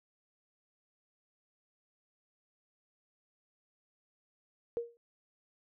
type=tone with exponential decay; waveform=sine; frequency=470 Hz; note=A#4; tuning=14 cents sharp; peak=-28 dBFS; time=4.77-4.97 s; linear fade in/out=0 ms; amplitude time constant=42 ms; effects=none